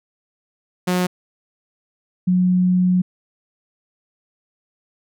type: tone pair in turn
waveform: sawtooth / sine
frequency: 180.8 / 181.82 Hz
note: F#3 / F#3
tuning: -40 / -30 cents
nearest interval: unison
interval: 10 cents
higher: second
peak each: -13 dBFS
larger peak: neither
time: 0.87-1.07 / 2.27-3.02 s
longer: second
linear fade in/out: 10 ms
effects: none